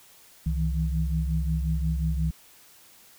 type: tone cluster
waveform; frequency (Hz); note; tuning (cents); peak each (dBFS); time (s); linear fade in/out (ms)
sine; 65.8 / 157.6 / 163.2; C2 / D#3 / E3; +10 / +23 / -17; -25 / -30 / -30; 0.46-2.31; 5
effects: white hiss -54 dBFS RMS until 3.18 s